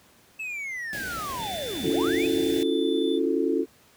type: linear two-way sweep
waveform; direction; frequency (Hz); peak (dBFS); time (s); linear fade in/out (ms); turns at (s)
triangle; down then up; 2637 to 130.81 to 2637; -29; 0.39-2.27; 10; 1.88
type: band-stop noise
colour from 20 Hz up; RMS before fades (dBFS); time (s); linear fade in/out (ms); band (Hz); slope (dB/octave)
pink; -36; 0.93-2.63; 0; 840 to 1500; 96
type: tone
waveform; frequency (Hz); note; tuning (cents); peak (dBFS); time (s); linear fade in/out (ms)
triangle; 3520; A7; 0; -34; 1.38-3.2; 50
type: chord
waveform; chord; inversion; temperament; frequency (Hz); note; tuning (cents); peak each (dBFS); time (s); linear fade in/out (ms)
sine; F# minor seventh; second; equal with one note detuned; 277.2 / 329.6 / 360.5 / 440; C#4 / E4 / F#4 / A4; 0 / 0 / -45 / 0; -27; 1.82-3.66; 50
effects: pink hiss -57 dBFS RMS until 3.96 s + high-pass 80 Hz 12 dB/octave